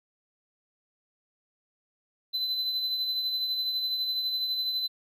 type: tone with tremolo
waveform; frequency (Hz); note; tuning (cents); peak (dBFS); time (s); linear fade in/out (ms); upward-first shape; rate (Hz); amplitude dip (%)
triangle; 4030; B7; +34; -24; 2.33-4.88; 20; triangle; 12; 45
effects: none